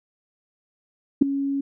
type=tone with ADSR envelope; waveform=sine; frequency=277.2 Hz; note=C#4; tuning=in tune; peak=-7 dBFS; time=1.21-1.61 s; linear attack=12 ms; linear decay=5 ms; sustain=-15 dB; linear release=7 ms; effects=none